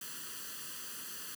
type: noise with comb filter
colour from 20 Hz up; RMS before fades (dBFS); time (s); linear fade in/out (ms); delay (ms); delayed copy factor
white; -44; 0.01-1.35; 5; 0.66; +0.8
effects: high-pass 150 Hz 12 dB/octave